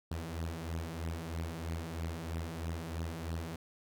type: beating tone pair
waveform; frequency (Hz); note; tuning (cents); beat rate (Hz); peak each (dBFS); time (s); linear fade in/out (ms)
sawtooth; 80.3 / 83.4; E2 / E2; -45 / +21; 3.1; -37 / -35; 0.11-3.56; 5
effects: none